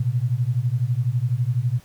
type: beating tone pair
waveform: sine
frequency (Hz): 116.54 / 128.54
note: A#2 / C3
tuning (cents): 0 / -30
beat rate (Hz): 12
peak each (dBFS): -22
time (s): 0-1.8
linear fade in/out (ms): 5
effects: pink hiss -53 dBFS RMS until 1.84 s